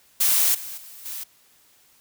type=noise with level steps; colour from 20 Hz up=blue; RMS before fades=-19 / -35 / -43 / -33 dBFS; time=0.2-1.24 s; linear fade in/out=10 ms; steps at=0.54 / 0.77 / 1.05 s; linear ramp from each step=10 ms; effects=white hiss -58 dBFS RMS until 2 s

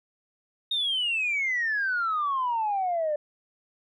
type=exponential sweep; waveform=sine; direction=down; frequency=3729 to 585 Hz; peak=-23 dBFS; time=0.71-3.16 s; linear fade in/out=5 ms; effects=tanh soft clip ceiling -20 dBFS

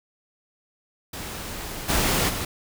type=noise with level steps; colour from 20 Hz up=pink; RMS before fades=-34 / -22 / -29 dBFS; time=1.13-2.45 s; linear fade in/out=5 ms; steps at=1.88 / 2.28 s; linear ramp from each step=20 ms; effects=none

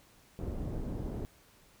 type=low-pass noise; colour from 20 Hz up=pink; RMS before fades=-37 dBFS; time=0.39-1.25 s; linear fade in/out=0 ms; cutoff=410 Hz; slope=12 dB/octave; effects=pink hiss -62 dBFS RMS until 1.8 s

